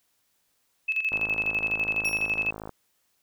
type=tone with tremolo; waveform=sine; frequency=2600 Hz; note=E7; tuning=24 cents flat; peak=-22 dBFS; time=0.88-2.51 s; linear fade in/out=10 ms; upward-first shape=square; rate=12 Hz; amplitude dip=65%
type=click train; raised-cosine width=1 ms; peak=-23 dBFS; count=85; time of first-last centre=1.12-2.693 s; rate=53.4 Hz
type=tone with exponential decay; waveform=25% pulse; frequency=5588 Hz; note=F8; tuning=in tune; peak=-26 dBFS; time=2.05-2.48 s; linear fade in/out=1 ms; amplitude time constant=93 ms
effects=white hiss -71 dBFS RMS until 3.22 s